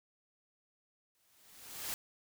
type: noise with exponential growth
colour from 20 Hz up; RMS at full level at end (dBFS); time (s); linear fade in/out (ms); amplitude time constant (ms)
white; -37; 1.15-1.94; 0; 170
effects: none